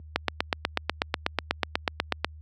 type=click train; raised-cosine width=0.3 ms; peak=-6 dBFS; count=18; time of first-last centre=0.16-2.246 s; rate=8.15 Hz; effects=added 77 Hz sine -26 dBFS peak until 2.41 s + high-pass 200 Hz 12 dB/octave